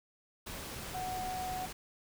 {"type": "tone in noise", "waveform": "sine", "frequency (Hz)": 740, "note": "F#5", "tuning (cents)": 0, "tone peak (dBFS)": -36, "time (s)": [0.94, 1.66], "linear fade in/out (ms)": 10, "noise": "pink", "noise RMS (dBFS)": -43, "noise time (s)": [0.46, 1.73], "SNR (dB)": 4, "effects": []}